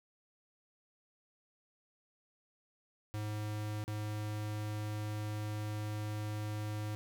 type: tone with dropouts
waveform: square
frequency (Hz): 106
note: G#2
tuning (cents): +36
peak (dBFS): -37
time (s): 3.14-6.95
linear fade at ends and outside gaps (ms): 0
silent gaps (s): 3.84-3.879
effects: none